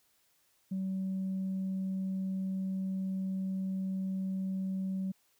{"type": "tone", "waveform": "sine", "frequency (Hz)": 190.1, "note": "F#3", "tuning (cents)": 47, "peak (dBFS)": -30, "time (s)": [0.71, 5.12], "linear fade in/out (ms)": 10, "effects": ["tanh soft clip ceiling -29 dBFS", "white hiss -71 dBFS RMS until 5.39 s"]}